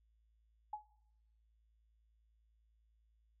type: tone with exponential decay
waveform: sine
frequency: 845 Hz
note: G#5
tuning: 30 cents sharp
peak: -36 dBFS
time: 0.73-0.85 s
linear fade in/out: 5 ms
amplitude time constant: 25 ms
effects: noise-tail reverb RT60 0.8 s tail -20 dB re dry + added 55 Hz sine -70 dBFS peak until 3.4 s